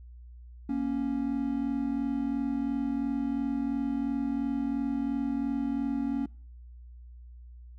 triangle tone pair together, 235.1 / 278 Hz, A#3 / C#4, +15 / +5 cents, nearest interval minor third, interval 290 cents, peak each -30 / -27 dBFS, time 0.69-6.26 s, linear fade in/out 5 ms, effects noise-tail reverb RT60 0.5 s tail -26 dB re dry + added 60 Hz sine -45 dBFS peak until 7.78 s

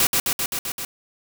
white noise with echo, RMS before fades -18 dBFS, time 0-0.07 s, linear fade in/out 2 ms, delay 130 ms, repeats 6, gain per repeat -2 dB, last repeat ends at 0.85 s, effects none

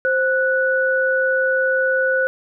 sine tone pair together, 523.6 / 1478 Hz, C5 / F#6, +1 / -2 cents, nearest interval octave + tritone, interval 1797 cents, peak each -18 dBFS, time 0.05-2.27 s, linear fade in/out 0 ms, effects none

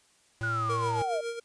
square tone with vibrato, 112.4 Hz, A2, 37 cents sharp, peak -33 dBFS, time 0.41-1.02 s, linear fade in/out 0 ms, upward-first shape sine, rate 2.9 Hz, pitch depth 18 cents each way
sine linear sweep, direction down, 1480 to 594 Hz, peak -28 dBFS, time 0.43-1.21 s, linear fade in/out 5 ms
square tone with tremolo, 466.2 Hz, A#4, in tune, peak -31 dBFS, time 0.69-1.4 s, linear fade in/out 10 ms, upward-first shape sine, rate 7.2 Hz, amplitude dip 60%
effects white hiss -64 dBFS RMS until 1.44 s + resampled to 22050 Hz

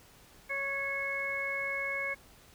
harmonic tone with a mistuned harmonic, 554.4 Hz, C#5, in tune, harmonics 1 / 2 / 3 / 4, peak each -40 / -43 / -39 / -33 dBFS, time 0.49-2.15 s, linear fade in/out 20 ms, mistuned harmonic 4, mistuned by -22 cents, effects pink hiss -58 dBFS RMS until 2.54 s

